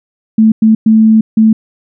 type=tone bursts at uneven times; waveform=sine; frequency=220 Hz; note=A3; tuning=in tune; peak=-3 dBFS; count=4; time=0.38-0.52 / 0.62-0.75 / 0.86-1.21 / 1.37-1.53 s; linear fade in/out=5 ms; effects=none